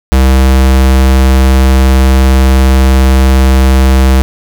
square tone, 65.7 Hz, C2, 8 cents sharp, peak -4 dBFS, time 0.12-4.22 s, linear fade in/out 0 ms, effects none

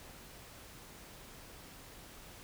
silence, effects pink hiss -53 dBFS RMS until 2.43 s

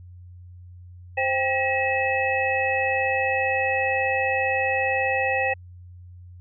sine tone cluster, 525 / 790 / 1911 / 2589 Hz, C5 / G5 / A#6 / E7, +6 / +13 / +43 / -32 cents, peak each -26 dBFS, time 1.17-5.54 s, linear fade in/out 10 ms, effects added 89 Hz sine -41 dBFS peak until 6.4 s

